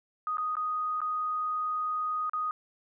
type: tone with dropouts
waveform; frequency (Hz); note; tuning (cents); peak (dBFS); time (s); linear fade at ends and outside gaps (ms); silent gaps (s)
sine; 1244.5; D#6; 0; -28; 0.27-2.51; 1; 0.371-0.382 / 0.554-0.568 / 1.005-1.016 / 2.296-2.334
effects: none